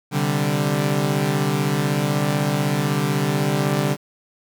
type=chord; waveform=sawtooth; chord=C suspended second; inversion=none; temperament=equal; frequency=130.81 / 146.83 / 196 Hz; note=C3 / D3 / G3; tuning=0 / 0 / 0 cents; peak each=-22 / -17 / -20 dBFS; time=0.11-3.97 s; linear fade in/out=50 ms; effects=8-bit